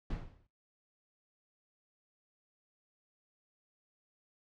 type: noise with exponential decay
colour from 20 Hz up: brown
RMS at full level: -33 dBFS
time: 0.1-0.47 s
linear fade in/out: 5 ms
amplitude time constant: 79 ms
effects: noise-tail reverb RT60 0.2 s tail -18 dB re dry + low-pass 4000 Hz 12 dB/octave